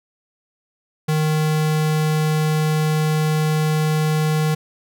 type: tone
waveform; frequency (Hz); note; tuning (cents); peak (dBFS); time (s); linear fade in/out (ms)
square; 154.8; D#3; -9; -17; 1.08-4.55; 10
effects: none